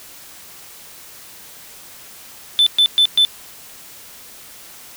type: tone bursts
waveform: sine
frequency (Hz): 3520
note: A7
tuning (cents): 0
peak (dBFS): -7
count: 4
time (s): 2.59-3.25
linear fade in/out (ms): 0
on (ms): 75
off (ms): 120
effects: tanh soft clip ceiling -8 dBFS + white hiss -40 dBFS RMS until 4.96 s